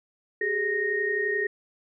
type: tone cluster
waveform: sine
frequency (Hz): 388.6 / 420.1 / 1859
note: G4 / G#4 / A#6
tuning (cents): -15 / +20 / -5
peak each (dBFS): -31 / -29 / -26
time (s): 0.41-1.47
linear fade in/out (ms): 5
effects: none